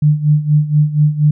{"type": "tone with tremolo", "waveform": "sine", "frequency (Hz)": 150, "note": "D3", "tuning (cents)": 37, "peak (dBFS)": -6, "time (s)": [0.02, 1.31], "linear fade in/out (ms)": 5, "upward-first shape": "sine", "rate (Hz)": 4.2, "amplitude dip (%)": 80, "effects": []}